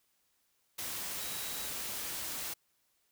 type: tone in noise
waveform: sine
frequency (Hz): 3880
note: B7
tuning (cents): -31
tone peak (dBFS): -48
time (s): 1.2-1.68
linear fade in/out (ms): 10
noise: white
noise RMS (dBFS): -39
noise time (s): 0.78-2.54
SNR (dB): -12
effects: white hiss -75 dBFS RMS until 3.11 s